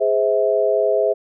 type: chord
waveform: sine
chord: Ab augmented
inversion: none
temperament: just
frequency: 415.3 / 519.1 / 648.9 Hz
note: Ab4 / C5 / E5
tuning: 0 / -14 / -27 cents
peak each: -19 / -20 / -18 dBFS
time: 0-1.14 s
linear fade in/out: 20 ms
effects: none